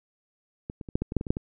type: clicks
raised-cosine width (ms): 3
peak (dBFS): -21 / -24 / -26 / -11 / -14 / -20 / -9 / -18 / -22 / -9 / -18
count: 11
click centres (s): 0.699 / 0.812 / 0.888 / 0.955 / 1.02 / 1.121 / 1.167 / 1.211 / 1.268 / 1.305 / 1.369
effects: none